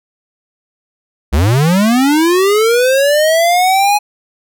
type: linear sweep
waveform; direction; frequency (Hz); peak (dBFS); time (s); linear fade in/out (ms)
square; up; 61.74 to 838; -9; 1.32-3.99; 20
effects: none